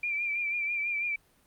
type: tone with vibrato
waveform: sine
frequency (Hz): 2366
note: D7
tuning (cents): +12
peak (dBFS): -28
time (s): 0.03-1.16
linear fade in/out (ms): 5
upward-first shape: triangle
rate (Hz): 6.1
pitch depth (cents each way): 56
effects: pink hiss -65 dBFS RMS until 1.46 s + Opus 48 kbps